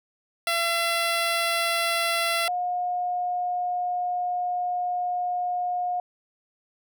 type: tone pair in turn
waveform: 10% pulse / sine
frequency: 677 / 717.3 Hz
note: E5 / F5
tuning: +46 / +46 cents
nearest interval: minor second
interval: 100 cents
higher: second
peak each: -14 / -24 dBFS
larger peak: first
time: 0.47-2.48 / 2.48-6 s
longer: second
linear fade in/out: 2 ms
effects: none